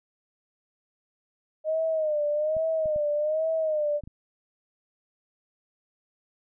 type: tone with vibrato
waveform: sine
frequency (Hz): 617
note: D#5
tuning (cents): -15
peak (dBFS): -23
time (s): 1.64-4.01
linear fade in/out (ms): 50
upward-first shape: sine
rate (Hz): 1.2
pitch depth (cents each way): 81
type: clicks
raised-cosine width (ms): 5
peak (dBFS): -30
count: 5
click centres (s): 2.567 / 2.858 / 2.961 / 4.037 / 4.075
effects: none